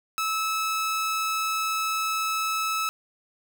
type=tone; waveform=sawtooth; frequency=1302 Hz; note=E6; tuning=22 cents flat; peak=-21 dBFS; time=0.18-2.89 s; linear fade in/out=0 ms; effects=none